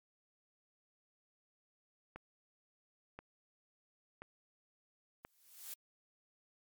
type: click train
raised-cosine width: 0.5 ms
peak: -32 dBFS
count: 4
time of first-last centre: 2.16-5.25 s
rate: 0.971 Hz
type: noise with exponential growth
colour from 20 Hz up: blue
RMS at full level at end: -43 dBFS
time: 5.23-5.74 s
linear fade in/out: 5 ms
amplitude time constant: 110 ms
effects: MP3 96 kbps